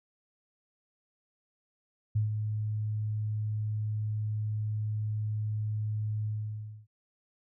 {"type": "tone with ADSR envelope", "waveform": "sine", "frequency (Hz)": 107, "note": "A2", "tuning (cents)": -48, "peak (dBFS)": -23, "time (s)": [2.15, 6.87], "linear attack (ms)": 11, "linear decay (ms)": 130, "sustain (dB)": -6, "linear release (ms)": 610, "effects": []}